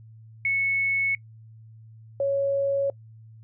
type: tone pair in turn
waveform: sine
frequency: 2204 / 554.8 Hz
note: C#7 / C#5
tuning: -11 / +1 cents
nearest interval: 2 octaves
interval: 2388 cents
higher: first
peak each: -21 dBFS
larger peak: neither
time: 0.45-1.15 / 2.2-2.9 s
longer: neither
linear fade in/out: 2 ms
effects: noise-tail reverb RT60 0.1 s tail -24 dB re dry + added 111 Hz sine -45 dBFS peak until 3.43 s